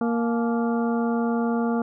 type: harmonic tone with a mistuned harmonic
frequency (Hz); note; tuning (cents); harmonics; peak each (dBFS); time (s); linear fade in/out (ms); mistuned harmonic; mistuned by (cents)
233.1; A#3; 0; 1 / 2 / 3 / 4 / 5 / 6; -22 / -28 / -32 / -34 / -36 / -38; 0.01-1.82; 2; 4; -140
effects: none